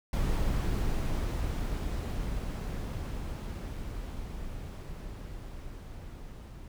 brown noise with level ramp, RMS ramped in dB -28 to -45 dBFS, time 0.13-6.68 s, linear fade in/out 2 ms, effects none

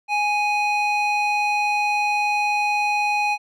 square tone with band-pass filter, 830.6 Hz, G#5, in tune, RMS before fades -21 dBFS, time 0.08-3.38 s, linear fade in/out 50 ms, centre 1800 Hz, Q 7.6, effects none

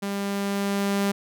sawtooth tone with level ramp, 199.5 Hz, G3, 31 cents sharp, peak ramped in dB -23 to -17 dBFS, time 0.02-1.12 s, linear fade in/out 10 ms, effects none

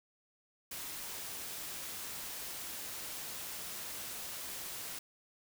white noise, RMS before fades -43 dBFS, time 0.71-4.99 s, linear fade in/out 5 ms, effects none

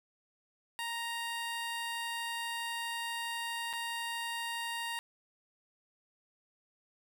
15% pulse tone with dropouts, 932.3 Hz, A#5, in tune, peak -29 dBFS, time 0.79-4.99 s, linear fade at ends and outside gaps 0 ms, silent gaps 3.73-3.735 s, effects none

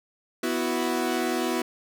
sawtooth chord, B suspended fourth, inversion none, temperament equal, 246.9 / 329.6 / 370 Hz, B3 / E4 / F#4, 0 / 0 / 0 cents, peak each -25 dBFS, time 0.43-1.62 s, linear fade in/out 5 ms, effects none

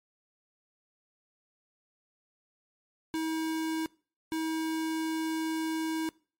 square tone bursts at uneven times, 320 Hz, D#4, 49 cents sharp, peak -30 dBFS, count 2, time 3.14-3.86 / 4.32-6.09 s, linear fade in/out 0 ms, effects noise-tail reverb RT60 0.4 s tail -23 dB re dry + MP3 64 kbps

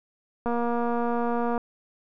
click train, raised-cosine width 1 ms, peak -15 dBFS, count 266, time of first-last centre 0.46-1.578 s, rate 237 Hz, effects none

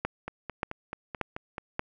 two click trains, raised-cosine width 0.5 ms, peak -13 / -20 dBFS, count 4 / 7, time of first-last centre 0.05-1.794 / 0.28-1.582 s, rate 1.72 / 4.61 Hz, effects none

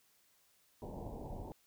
pink low-pass noise, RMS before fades -45 dBFS, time 0.82-1.52 s, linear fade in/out 0 ms, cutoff 960 Hz, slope 96 dB/octave, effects white hiss -71 dBFS RMS until 1.66 s

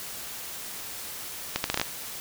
accelerating click train, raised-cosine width 0.2 ms, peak -7 dBFS, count 7, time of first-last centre 1.56-1.815 s, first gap 81 ms, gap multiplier 0.73, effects white hiss -38 dBFS RMS until 2.2 s

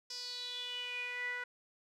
sawtooth tone with band-pass filter sweep, 492 Hz, B4, 7 cents flat, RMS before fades -41 dBFS, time 0.1-1.44 s, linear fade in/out 5 ms, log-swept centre 5200 to 1700 Hz, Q 7.7, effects none

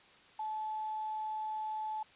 sine tone with quantisation, 865 Hz, A5, 30 cents flat, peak -35 dBFS, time 0.39-2.03 s, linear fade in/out 5 ms, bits 10, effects white hiss -60 dBFS RMS until 2.15 s + resampled to 8000 Hz

